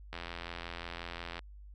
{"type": "click train", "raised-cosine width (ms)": 0.3, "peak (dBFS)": -24, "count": 109, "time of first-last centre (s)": [0.13, 1.392], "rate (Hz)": 85.6, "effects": ["added 50 Hz sine -48 dBFS peak until 1.74 s"]}